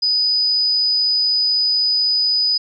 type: tone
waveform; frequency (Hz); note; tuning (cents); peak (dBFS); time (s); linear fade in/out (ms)
sine; 4978; D#8; 0; -14; 0.02-2.58; 10
effects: none